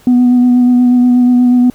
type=tone with vibrato; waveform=sine; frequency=246.9 Hz; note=B3; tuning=in tune; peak=-3 dBFS; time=0.07-1.7 s; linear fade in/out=2 ms; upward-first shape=sine; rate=8.3 Hz; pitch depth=17 cents each way; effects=tanh soft clip ceiling -3 dBFS + pink hiss -45 dBFS RMS until 1.74 s